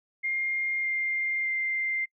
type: tone with pitch steps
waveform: sine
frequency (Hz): 2120 / 2107 / 2093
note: C7 / C7 / C7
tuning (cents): +22 / +12 / 0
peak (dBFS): -26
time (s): 0.23-2.06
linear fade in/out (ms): 20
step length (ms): 610
effects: noise-tail reverb RT60 0.1 s tail -26 dB re dry